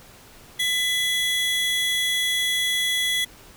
45% pulse tone pair together, 2000 / 3364 Hz, B6 / G#7, +21 / +22 cents, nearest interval major sixth, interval 901 cents, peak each -25 / -23 dBFS, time 0.59-3.25 s, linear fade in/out 10 ms, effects pink hiss -48 dBFS RMS until 3.56 s

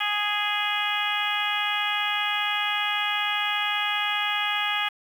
harmonic tone, 414.9 Hz, G#4, 2 cents flat, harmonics 2 / 3 / 4 / 5 / 6 / 7 / 8, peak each -31 / -31 / -31 / -31 / -31 / -31 / -31 dBFS, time 0-4.89 s, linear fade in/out 10 ms, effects 8-bit

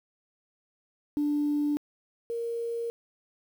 sine tone pair in turn, 293.7 / 466.2 Hz, D4 / A#4, 0 / 0 cents, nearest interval minor sixth, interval 800 cents, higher second, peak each -23 / -29 dBFS, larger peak first, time 1.17-1.77 / 2.3-2.9 s, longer neither, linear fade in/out 0 ms, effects tanh soft clip ceiling -20 dBFS + 9-bit

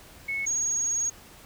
sine tone pair in turn, 2200 / 6593 Hz, C#7 / G#8, -14 / -14 cents, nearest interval octave + perfect fifth, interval 1900 cents, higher second, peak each -27 / -24 dBFS, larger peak second, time 0.28-0.46 / 0.46-1.1 s, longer second, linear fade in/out 10 ms, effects pink hiss -50 dBFS RMS until 1.45 s

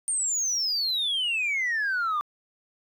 sine exponential sweep, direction down, 8980 to 1167 Hz, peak -22 dBFS, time 0.08-2.21 s, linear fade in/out 0 ms, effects tanh soft clip ceiling -22 dBFS + 10-bit

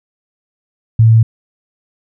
sine tone, 112.7 Hz, A2, 42 cents sharp, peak -4 dBFS, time 0.99-1.23 s, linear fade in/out 5 ms, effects none

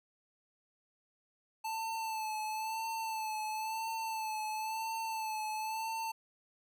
square tone with vibrato, 880 Hz, A5, in tune, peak -36 dBFS, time 1.64-6.12 s, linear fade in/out 10 ms, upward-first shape sine, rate 0.98 Hz, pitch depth 38 cents each way, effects none

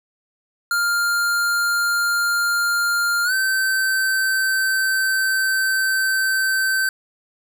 square tone with pitch glide, 1400 to 1544.5 Hz, F6 to G6, +4 to -26 cents, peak -18 dBFS, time 0.71-6.89 s, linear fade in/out 2 ms, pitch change +170 cents, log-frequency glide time 3.24-3.33 s, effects none

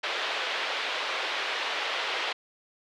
white band-pass noise, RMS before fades -31 dBFS, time 0.03-2.33 s, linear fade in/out 10 ms, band 420 to 3600 Hz, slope 24 dB/octave, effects none

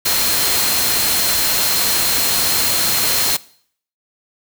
sine tone in noise, 4186 Hz, C8, in tune, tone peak -22 dBFS, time 0.05-3.37 s, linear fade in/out 10 ms, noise white, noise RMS -17 dBFS, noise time 0.05-3.37 s, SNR -8 dB, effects noise-tail reverb RT60 0.6 s tail -21 dB re dry

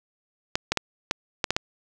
clicks, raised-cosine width 0.2 ms, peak -5 dBFS, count 7, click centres 0.555 / 0.72 / 0.773 / 1.111 / 1.442 / 1.506 / 1.565 s, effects none

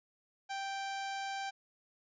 sawtooth tone, 784 Hz, G5, in tune, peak -33 dBFS, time 0.49-1.51 s, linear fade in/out 20 ms, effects resampled to 16000 Hz

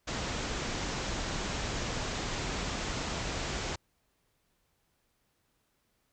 pink low-pass noise, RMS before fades -35 dBFS, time 0.07-3.76 s, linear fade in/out 10 ms, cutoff 7600 Hz, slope 96 dB/octave, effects pink hiss -75 dBFS RMS until 6.12 s

